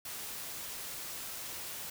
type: noise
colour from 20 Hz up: white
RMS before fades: -42 dBFS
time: 0.05-1.9 s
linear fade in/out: 5 ms
effects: none